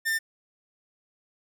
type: tone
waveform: 45% pulse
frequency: 1797 Hz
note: A6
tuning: 36 cents sharp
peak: -24 dBFS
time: 0.05-0.19 s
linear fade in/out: 20 ms
effects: none